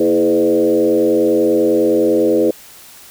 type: tone with frequency modulation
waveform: sine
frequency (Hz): 415.3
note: G#4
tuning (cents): 0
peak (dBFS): -10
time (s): 0-2.51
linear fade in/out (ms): 5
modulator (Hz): 90.2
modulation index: 1.5
effects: white hiss -40 dBFS RMS until 3.1 s

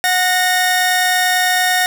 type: tone pair together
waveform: sawtooth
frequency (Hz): 731.8 / 1844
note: F#5 / A#6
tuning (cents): -19 / -19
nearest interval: octave + major third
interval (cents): 1600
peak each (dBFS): -12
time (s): 0.04-1.86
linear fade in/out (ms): 0
effects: none

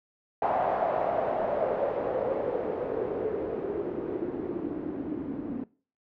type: noise with low-pass filter sweep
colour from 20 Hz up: blue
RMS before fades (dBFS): -30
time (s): 0.42-5.64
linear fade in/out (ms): 2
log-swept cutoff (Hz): 750 to 270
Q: 4.8
effects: noise-tail reverb RT60 0.4 s tail -21 dB re dry + low-pass 2000 Hz 12 dB/octave

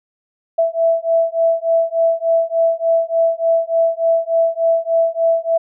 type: beating tone pair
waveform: sine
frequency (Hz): 660 / 663.4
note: E5 / E5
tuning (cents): +2 / +11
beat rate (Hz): 3.4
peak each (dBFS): -16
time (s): 0.58-5.58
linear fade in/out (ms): 10
effects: none

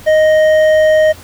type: tone with hard clipping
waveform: sine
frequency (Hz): 622.3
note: D#5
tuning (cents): 0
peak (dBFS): -8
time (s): 0.06-1.13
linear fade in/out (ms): 20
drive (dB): 7
effects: added 86 Hz sine -38 dBFS peak until 1.23 s + pink hiss -37 dBFS RMS until 1.23 s

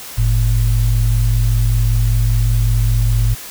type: tone pair together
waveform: sine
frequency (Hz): 47.26 / 112.4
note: F#1 / A2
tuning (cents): +37 / +37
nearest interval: octave + minor third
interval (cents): 1500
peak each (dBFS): -13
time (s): 0.17-3.35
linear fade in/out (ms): 20
effects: tanh soft clip ceiling -4 dBFS + white hiss -32 dBFS RMS until 3.5 s

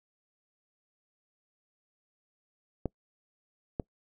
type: clicks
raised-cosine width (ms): 2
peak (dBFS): -17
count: 2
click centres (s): 2.857 / 3.798
effects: noise-tail reverb RT60 0.1 s tail -26 dB re dry

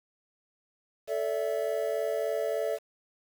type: chord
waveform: triangle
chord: A suspended fourth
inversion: none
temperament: equal with one note detuned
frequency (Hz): 440 / 575.9 / 659.3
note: A4 / D5 / E5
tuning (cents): 0 / -34 / 0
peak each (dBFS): -30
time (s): 1.07-2.79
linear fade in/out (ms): 50
effects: 8-bit

